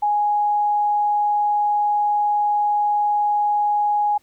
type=tone; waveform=sine; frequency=830.6 Hz; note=G#5; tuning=in tune; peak=-16 dBFS; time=0.02-4.18 s; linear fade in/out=10 ms; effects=pink hiss -61 dBFS RMS until 4.22 s